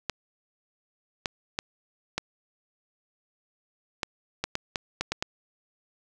clicks, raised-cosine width 0.2 ms, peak -10 dBFS, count 11, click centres 0.097 / 1.258 / 1.589 / 2.18 / 4.032 / 4.44 / 4.554 / 4.758 / 5.01 / 5.12 / 5.225 s, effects none

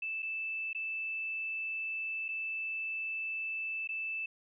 sine tone with dropouts, 2637 Hz, E7, in tune, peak -34 dBFS, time 0.02-4.26 s, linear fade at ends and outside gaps 5 ms, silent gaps 0.223-0.227 / 0.731-0.748 / 2.283-2.287 / 3.875-3.889 s, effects none

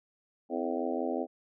harmonic tone with a mistuned harmonic, 85.3 Hz, F2, 40 cents flat, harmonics 3 / 4 / 5 / 6 / 7 / 8 / 9, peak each -35 / -36 / -37 / -38 / -38 / -39 / -40 dBFS, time 0.49-1.27 s, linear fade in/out 50 ms, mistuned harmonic 4, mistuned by -70 cents, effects none

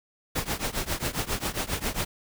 pink noise with tremolo, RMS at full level -26 dBFS, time 0.35-2.05 s, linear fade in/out 10 ms, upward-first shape triangle, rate 7.4 Hz, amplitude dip 95%, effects none

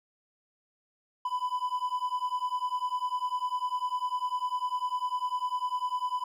triangle beating tone pair, 994 / 1004 Hz, B5 / B5, +11 / +28 cents, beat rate 10 Hz, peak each -30 dBFS, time 1.25-6.24 s, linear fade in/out 5 ms, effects none

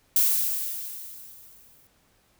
violet noise with exponential decay, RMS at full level -19 dBFS, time 0.16-1.87 s, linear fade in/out 2 ms, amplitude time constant 370 ms, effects pink hiss -64 dBFS RMS until 2.39 s

